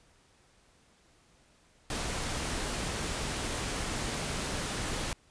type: noise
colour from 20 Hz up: pink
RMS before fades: -34 dBFS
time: 1.9-5.13 s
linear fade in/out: 2 ms
effects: pink hiss -64 dBFS RMS until 5.3 s + resampled to 22050 Hz